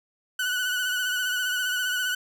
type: tone with vibrato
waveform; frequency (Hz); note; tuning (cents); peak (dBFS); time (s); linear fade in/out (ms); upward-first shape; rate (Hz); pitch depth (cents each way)
30% pulse; 1486; F#6; +7; -22; 0.39-2.15; 5; triangle; 15; 46
effects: none